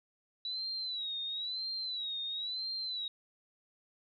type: tone with vibrato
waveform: sine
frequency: 3923 Hz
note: B7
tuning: 12 cents flat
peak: -35 dBFS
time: 0.45-3.08 s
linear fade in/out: 2 ms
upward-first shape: sine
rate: 0.99 Hz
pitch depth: 110 cents each way
effects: none